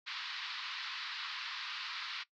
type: band-pass noise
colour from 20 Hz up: white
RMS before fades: -42 dBFS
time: 0.06-2.24 s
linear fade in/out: 20 ms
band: 1000 to 4600 Hz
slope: 48 dB/octave
effects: noise-tail reverb RT60 0.1 s tail -18 dB re dry